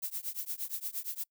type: noise with tremolo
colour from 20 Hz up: violet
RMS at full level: -34 dBFS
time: 0.02-1.24 s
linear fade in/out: 10 ms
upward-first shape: triangle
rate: 8.6 Hz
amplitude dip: 100%
effects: noise-tail reverb RT60 0.1 s tail -26 dB re dry